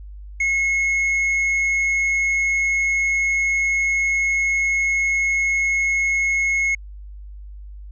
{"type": "tone with tanh clipping", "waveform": "sine", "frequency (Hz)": 2174, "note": "C#7", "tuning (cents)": -34, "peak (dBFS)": -18, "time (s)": [0.4, 6.75], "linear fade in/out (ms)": 5, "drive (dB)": 5, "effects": ["added 50 Hz sine -34 dBFS peak until 7.91 s", "resampled to 16000 Hz"]}